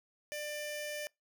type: tone with notch filter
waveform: 15% pulse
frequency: 595 Hz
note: D5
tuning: 22 cents sharp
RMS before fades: -40 dBFS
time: 0.32-1.07 s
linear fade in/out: 0 ms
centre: 1200 Hz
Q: 1.4
effects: noise-tail reverb RT60 0.2 s tail -26 dB re dry